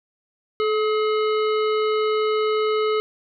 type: harmonic tone with a mistuned harmonic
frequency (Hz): 424.6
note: G#4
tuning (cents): +38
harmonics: 1 / 3 / 5 / 7 / 9 / 10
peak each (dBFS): -19 / -26 / -33 / -35 / -40 / -42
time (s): 0.6-3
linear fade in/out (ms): 0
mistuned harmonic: 1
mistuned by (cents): +27
effects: none